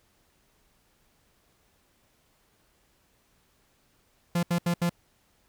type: tone bursts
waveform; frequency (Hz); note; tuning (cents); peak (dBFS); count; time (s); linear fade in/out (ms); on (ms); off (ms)
45% pulse; 172.7; F3; -19; -23; 4; 4.35-4.895; 5; 80; 75
effects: pink hiss -67 dBFS RMS until 5.48 s